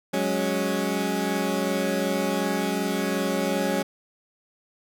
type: chord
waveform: 20% pulse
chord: F# suspended second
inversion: none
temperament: equal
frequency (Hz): 185 / 207.7 / 277.2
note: F#3 / G#3 / C#4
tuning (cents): 0 / 0 / 0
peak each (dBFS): -23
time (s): 0.13-3.83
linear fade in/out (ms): 10
effects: none